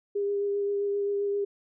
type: tone with vibrato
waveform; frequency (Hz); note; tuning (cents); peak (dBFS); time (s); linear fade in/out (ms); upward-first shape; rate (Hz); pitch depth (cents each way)
sine; 403.8; G#4; -49; -25; 0.15-1.45; 10; sine; 7.6; 13
effects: none